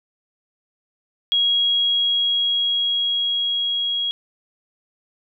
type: tone with level ramp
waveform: sine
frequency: 3300 Hz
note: G#7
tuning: 12 cents flat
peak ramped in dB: -15 to -20 dBFS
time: 1.32-4.11 s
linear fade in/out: 0 ms
effects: none